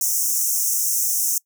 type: high-pass noise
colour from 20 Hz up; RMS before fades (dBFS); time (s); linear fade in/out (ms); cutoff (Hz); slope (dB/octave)
pink; -21; 0.01-1.38; 2; 5600; 96
effects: noise-tail reverb RT60 0.1 s tail -24 dB re dry